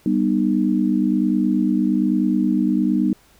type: chord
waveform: sine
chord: G augmented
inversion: none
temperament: just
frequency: 196 / 245 / 306.2 Hz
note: G3 / B3 / D#4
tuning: 0 / -14 / -28 cents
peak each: -20 dBFS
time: 0.06-3.13 s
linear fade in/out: 2 ms
effects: pink hiss -54 dBFS RMS until 3.39 s